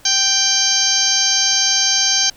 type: harmonic tone with a mistuned harmonic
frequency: 784 Hz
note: G5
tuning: in tune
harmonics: 1 / 2 / 3 / 4 / 5 / 6 / 7 / 8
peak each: -29 / -26 / -28 / -22 / -23 / -20 / -20 / -17 dBFS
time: 0.05-2.3 s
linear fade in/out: 5 ms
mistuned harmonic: 5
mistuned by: +31 cents
effects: pink hiss -47 dBFS RMS until 2.36 s